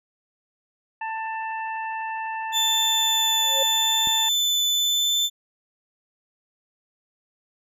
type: harmonic tone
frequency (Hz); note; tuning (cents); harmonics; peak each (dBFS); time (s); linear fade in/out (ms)
888; A5; +16; 1 / 2 / 3; -28 / -34 / -38; 1.01-4.29; 5
type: tone with vibrato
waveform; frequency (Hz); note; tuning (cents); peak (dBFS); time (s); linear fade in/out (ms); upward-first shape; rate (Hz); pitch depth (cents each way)
35% pulse; 3520; A7; 0; -18; 2.52-5.3; 50; triangle; 0.82; 9
type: tone with exponential growth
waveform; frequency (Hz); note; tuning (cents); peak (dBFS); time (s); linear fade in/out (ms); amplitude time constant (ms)
sine; 542; C#5; -39; -21; 3.36-3.63; 5; 58
type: click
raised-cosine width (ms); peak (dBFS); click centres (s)
3; -25; 4.073
effects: resampled to 32000 Hz